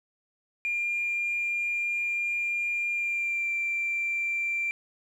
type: tone with pitch glide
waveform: sine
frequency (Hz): 2401 to 2358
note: D7 to D7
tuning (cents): +38 to +6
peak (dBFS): -25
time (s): 0.65-4.71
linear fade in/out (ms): 0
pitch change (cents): -32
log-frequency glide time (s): 2.91-3.51
effects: tanh soft clip ceiling -22 dBFS + 10-bit